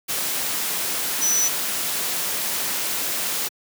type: tone in noise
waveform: sine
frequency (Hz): 5950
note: F#8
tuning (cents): +9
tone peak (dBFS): -18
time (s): 1.21-1.49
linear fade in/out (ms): 20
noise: white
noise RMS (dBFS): -25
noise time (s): 0.08-3.49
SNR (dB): +4
effects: high-pass 150 Hz 12 dB/octave